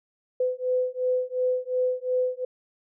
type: beating tone pair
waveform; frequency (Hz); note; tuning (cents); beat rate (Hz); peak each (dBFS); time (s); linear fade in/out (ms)
sine; 504 / 506.8; B4 / B4; +35 / +45; 2.8; -26; 0.4-2.45; 5
effects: none